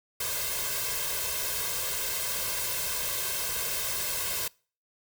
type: noise with comb filter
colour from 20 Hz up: white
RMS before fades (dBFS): -31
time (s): 0.2-4.48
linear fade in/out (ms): 5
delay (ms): 1.9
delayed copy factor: +0.85
effects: noise-tail reverb RT60 0.4 s tail -25 dB re dry